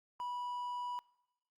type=tone; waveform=triangle; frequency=980 Hz; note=B5; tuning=14 cents flat; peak=-36 dBFS; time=0.2-0.99 s; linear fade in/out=0 ms; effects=noise-tail reverb RT60 0.9 s tail -22 dB re dry + Opus 48 kbps

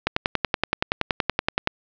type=click train; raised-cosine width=0.3 ms; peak=-3 dBFS; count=18; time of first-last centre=0.07-1.674 s; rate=10.6 Hz; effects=low-pass 5000 Hz 12 dB/octave

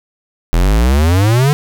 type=exponential sweep; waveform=square; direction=up; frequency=40.26 to 151 Hz; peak=-9 dBFS; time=0.53-1.53 s; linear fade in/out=0 ms; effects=none

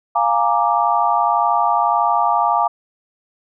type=chord; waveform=sine; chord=Bb dominant seventh; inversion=second; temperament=equal; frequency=698.5 / 830.6 / 932.3 / 1174.7 Hz; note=F5 / Ab5 / Bb5 / D6; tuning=0 / 0 / 0 / 0 cents; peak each=-19 dBFS; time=0.15-2.68 s; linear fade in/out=10 ms; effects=none

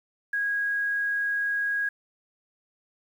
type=tone; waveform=sine; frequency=1646 Hz; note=G#6; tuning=16 cents flat; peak=-24 dBFS; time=0.33-1.89 s; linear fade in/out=5 ms; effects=9-bit

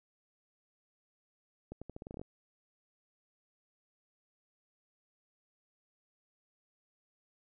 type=accelerating click train; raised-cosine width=2 ms; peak=-30 dBFS; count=11; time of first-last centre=1.72-2.215 s; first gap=96 ms; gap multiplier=0.84; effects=none

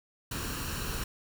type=noise with comb filter; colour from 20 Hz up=pink; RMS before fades=-35 dBFS; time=0.31-1.04 s; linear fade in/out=5 ms; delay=0.71 ms; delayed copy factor=+0.55; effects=none

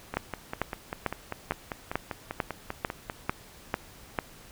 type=two click trains; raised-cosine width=0.5 ms; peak=-11 / -17 dBFS; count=10 / 17; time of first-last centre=0.17-4.188 / 0.14-3.296 s; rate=2.24 / 5.07 Hz; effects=pink hiss -51 dBFS RMS until 4.51 s

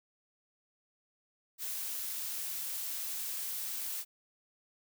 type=noise; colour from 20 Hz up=blue; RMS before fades=-38 dBFS; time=1.58-4.05 s; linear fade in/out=50 ms; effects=none

